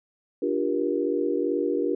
sine chord, G minor seventh, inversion second, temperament equal with one note detuned, 293.7 / 349.2 / 392 / 474 Hz, D4 / F4 / G4 / Bb4, 0 / 0 / 0 / +29 cents, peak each -28 dBFS, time 0.42-1.95 s, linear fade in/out 5 ms, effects none

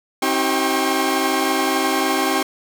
sawtooth tone cluster, 268.2 / 319.2 / 384.7 / 793 / 1081 Hz, C4 / D#4 / G4 / G5 / C#6, +43 / +44 / -33 / +20 / -44 cents, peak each -20 dBFS, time 0.22-2.43 s, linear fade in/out 5 ms, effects none

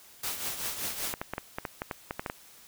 white noise with tremolo, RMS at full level -32 dBFS, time 0.23-1.14 s, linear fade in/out 5 ms, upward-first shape triangle, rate 5.2 Hz, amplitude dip 65%
clicks, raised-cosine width 0.5 ms, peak -17 dBFS, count 12, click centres 1.139 / 1.215 / 1.336 / 1.381 / 1.585 / 1.652 / 1.819 / 1.912 / 2.109 / 2.195 / 2.262 / 2.299 s
effects white hiss -54 dBFS RMS until 2.67 s

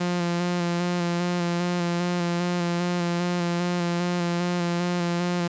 sawtooth tone with vibrato, 174.61 Hz, F3, in tune, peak -19 dBFS, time 0-5.48 s, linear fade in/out 10 ms, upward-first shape square, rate 2.5 Hz, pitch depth 20 cents each way, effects resampled to 16000 Hz + 8-bit

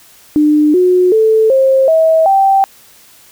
sine tone with pitch steps, 300.5 / 363.6 / 440 / 532.3 / 644.1 / 779.4 Hz, D4 / F#4 / A4 / C5 / E5 / G5, +40 / -30 / 0 / +30 / -40 / -10 cents, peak -6 dBFS, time 0.36-2.64 s, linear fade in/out 0 ms, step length 380 ms, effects white hiss -43 dBFS RMS until 3.31 s

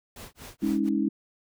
pink noise with tremolo, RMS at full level -42 dBFS, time 0.16-0.89 s, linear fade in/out 2 ms, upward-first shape sine, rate 4.2 Hz, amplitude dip 100%
sine chord, Ab suspended fourth, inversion none, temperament equal with one note detuned, 207.7 / 277.2 / 319 Hz, Ab3 / Db4 / Eb4, 0 / 0 / +43 cents, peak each -27 dBFS, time 0.62-1.09 s, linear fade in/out 10 ms
effects none

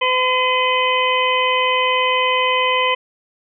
harmonic tone with a mistuned harmonic, 509 Hz, C5, 48 cents flat, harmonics 1 / 2 / 4 / 5 / 6, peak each -21 / -18 / -22 / -23 / -22 dBFS, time 0.01-2.95 s, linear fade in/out 10 ms, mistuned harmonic 5, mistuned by -19 cents, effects none

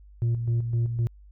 sine tone with tremolo, 117 Hz, A#2, 7 cents sharp, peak -18 dBFS, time 0.22-1.07 s, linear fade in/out 0 ms, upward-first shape square, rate 3.9 Hz, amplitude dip 60%, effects tanh soft clip ceiling -20 dBFS + added 50 Hz sine -47 dBFS peak until 1.31 s

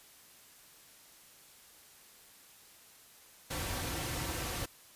pink noise with comb filter, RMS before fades -37 dBFS, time 3.5-4.66 s, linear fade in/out 10 ms, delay 4.8 ms, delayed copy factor -0.5, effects white hiss -58 dBFS RMS until 4.95 s + resampled to 32000 Hz

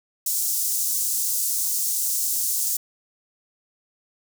pink high-pass noise, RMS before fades -24 dBFS, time 0.26-2.77 s, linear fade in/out 5 ms, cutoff 6400 Hz, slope 24 dB/octave, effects none

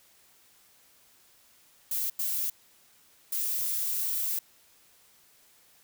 violet noise bursts at uneven times, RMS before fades -30 dBFS, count 3, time 1.91-2.1 / 2.19-2.5 / 3.32-4.39 s, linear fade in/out 5 ms, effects white hiss -61 dBFS RMS until 5.83 s

